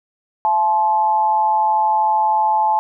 sine tone with amplitude modulation, 864 Hz, A5, 32 cents flat, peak -10 dBFS, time 0.45-2.79 s, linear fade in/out 0 ms, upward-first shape sine, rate 187 Hz, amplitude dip 65%, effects none

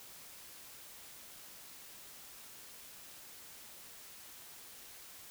silence, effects white hiss -53 dBFS RMS until 5.3 s

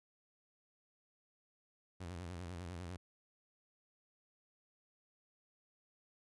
sawtooth tone with vibrato, 87.9 Hz, F2, 12 cents sharp, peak -40 dBFS, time 2-2.97 s, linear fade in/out 10 ms, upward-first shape square, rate 10 Hz, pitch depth 86 cents each way, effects resampled to 24000 Hz

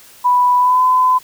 sine tone with pitch glide, 987.8 to 1014.4 Hz, B5 to B5, 0 to +46 cents, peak -9 dBFS, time 0.24-1.19 s, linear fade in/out 20 ms, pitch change +46 cents, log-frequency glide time 0.58-0.82 s, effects white hiss -43 dBFS RMS until 1.23 s

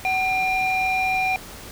sine tone pair together, 753 / 2396 Hz, F#5 / D7, +30 / +34 cents, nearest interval octave + minor sixth, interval 2004 cents, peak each -20 dBFS, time 0.05-1.36 s, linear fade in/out 0 ms, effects tanh soft clip ceiling -16 dBFS + pink hiss -39 dBFS RMS until 1.71 s

